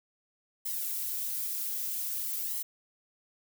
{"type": "noise with flanger", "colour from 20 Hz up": "violet", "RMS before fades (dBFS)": -34, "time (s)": [0.65, 2.63], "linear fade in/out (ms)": 10, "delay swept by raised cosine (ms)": [0.96, 6.46], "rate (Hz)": 0.52, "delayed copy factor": 1, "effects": []}